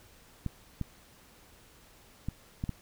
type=clicks; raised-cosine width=5 ms; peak=-20 dBFS; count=5; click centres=0.463 / 0.813 / 2.286 / 2.639 / 2.693 s; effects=pink hiss -58 dBFS RMS until 2.81 s